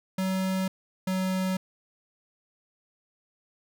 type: tone pair in turn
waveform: square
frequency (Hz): 188.8 / 187.28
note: F#3 / F#3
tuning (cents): +35 / +21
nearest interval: unison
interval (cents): 14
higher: first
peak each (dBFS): -26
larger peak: neither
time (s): 0.18-0.68 / 1.07-1.57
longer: neither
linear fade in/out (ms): 5
effects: none